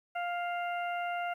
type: harmonic tone with a mistuned harmonic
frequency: 701 Hz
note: F5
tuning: 6 cents sharp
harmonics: 1 / 2 / 3 / 4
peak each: -33 / -39 / -43 / -45 dBFS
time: 0.15-1.34 s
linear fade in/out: 10 ms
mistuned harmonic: 4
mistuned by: -16 cents
effects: 11-bit